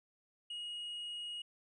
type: tone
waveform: triangle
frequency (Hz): 2885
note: F#7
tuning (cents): -44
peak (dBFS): -39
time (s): 0.5-1.42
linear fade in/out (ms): 5
effects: resampled to 22050 Hz